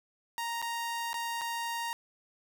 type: tone with dropouts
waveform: sawtooth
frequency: 932.3 Hz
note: A#5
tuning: in tune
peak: -29 dBFS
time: 0.38-1.93 s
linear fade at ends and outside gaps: 0 ms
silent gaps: 0.617-0.625 / 1.131-1.142 / 1.412-1.416 s
effects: none